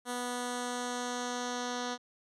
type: tone with low-pass filter sweep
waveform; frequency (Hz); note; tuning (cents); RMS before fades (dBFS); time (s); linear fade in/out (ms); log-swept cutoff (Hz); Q
10% pulse; 245.6; B3; -9; -36; 0.05-1.98; 50; 10000 to 5300; 2.1
effects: none